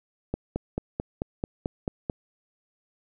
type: click train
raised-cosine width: 2 ms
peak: -14 dBFS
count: 9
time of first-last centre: 0.34-2.098 s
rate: 4.55 Hz
effects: none